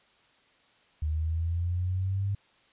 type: exponential sweep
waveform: sine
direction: up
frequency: 75.8 to 101 Hz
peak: -26 dBFS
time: 1.02-2.35 s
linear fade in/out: 5 ms
effects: white hiss -63 dBFS RMS until 2.72 s + resampled to 8000 Hz